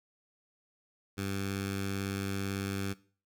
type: tone with notch filter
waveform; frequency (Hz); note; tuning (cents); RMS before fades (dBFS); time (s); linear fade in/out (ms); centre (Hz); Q
10% pulse; 98; G2; 0; -35; 1.17-2.94; 20; 610; 1
effects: noise-tail reverb RT60 0.4 s tail -19 dB re dry